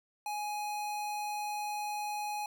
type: tone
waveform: square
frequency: 835 Hz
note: G#5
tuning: 9 cents sharp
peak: -35 dBFS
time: 0.26-2.46 s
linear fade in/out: 2 ms
effects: none